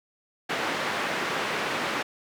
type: band-pass noise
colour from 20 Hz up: white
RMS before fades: -29 dBFS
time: 0.49-2.03 s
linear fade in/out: 10 ms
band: 200 to 2000 Hz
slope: 12 dB/octave
effects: none